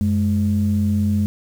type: tone pair together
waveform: sine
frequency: 93.05 / 208.9 Hz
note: F#2 / G#3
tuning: +10 / +10 cents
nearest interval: octave + major second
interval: 1400 cents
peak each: -18 / -17 dBFS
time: 0.01-1.26 s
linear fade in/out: 0 ms
effects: tanh soft clip ceiling -9 dBFS + 7-bit